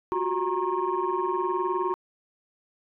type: tone cluster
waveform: sine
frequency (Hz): 357.7 / 377.2 / 936 / 1080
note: F4 / F#4 / A#5 / C#6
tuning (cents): +41 / +33 / +7 / -45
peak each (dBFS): -29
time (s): 0.12-1.94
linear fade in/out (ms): 0
effects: tanh soft clip ceiling -16 dBFS